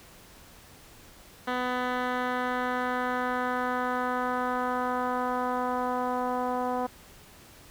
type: tone with low-pass filter sweep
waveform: 10% pulse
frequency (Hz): 250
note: B3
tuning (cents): +21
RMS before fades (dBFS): -29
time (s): 1.47-6.87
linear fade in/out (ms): 10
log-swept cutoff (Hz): 2500 to 860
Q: 1.5
effects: pink hiss -52 dBFS RMS until 7.7 s